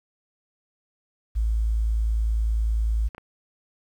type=tone; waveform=sine; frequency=55 Hz; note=A1; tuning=in tune; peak=-20 dBFS; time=1.35-3.09 s; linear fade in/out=20 ms
type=clicks; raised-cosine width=0.5 ms; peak=-25 dBFS; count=2; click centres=3.148 / 3.181 s
effects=9-bit